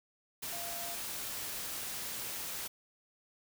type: tone in noise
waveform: sine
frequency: 688 Hz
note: F5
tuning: 26 cents flat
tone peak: -45 dBFS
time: 0.52-0.95 s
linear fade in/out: 10 ms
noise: white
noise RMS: -40 dBFS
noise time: 0.42-2.68 s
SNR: -8 dB
effects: none